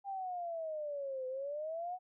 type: exponential two-way sweep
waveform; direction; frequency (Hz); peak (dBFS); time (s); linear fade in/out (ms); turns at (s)
sine; down then up; 802 to 509 to 745; -37; 0.04-1.99; 50; 1.27
effects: none